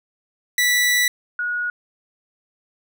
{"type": "tone pair in turn", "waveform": ["sawtooth", "sine"], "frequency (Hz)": [1965, 1452.2], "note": ["B6", "F#6"], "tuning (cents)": [-9, -33], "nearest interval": "perfect fourth", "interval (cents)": 524, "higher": "first", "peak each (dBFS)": [-12, -21], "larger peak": "first", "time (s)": [[0.58, 1.08], [1.39, 1.7]], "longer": "first", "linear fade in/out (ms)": 2, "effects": []}